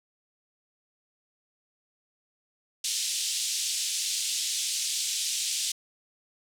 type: band-pass noise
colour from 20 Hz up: white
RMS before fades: -30 dBFS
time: 2.84-5.72 s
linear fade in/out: 5 ms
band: 3000 to 8500 Hz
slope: 24 dB/octave
effects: none